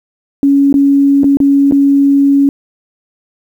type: tone with dropouts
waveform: sine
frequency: 279.2 Hz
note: C#4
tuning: 13 cents sharp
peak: -5 dBFS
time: 0.43-2.49 s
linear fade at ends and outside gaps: 1 ms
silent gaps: 0.727-0.741 / 1.234-1.242 / 1.371-1.402 / 1.712-1.722 s
effects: 7-bit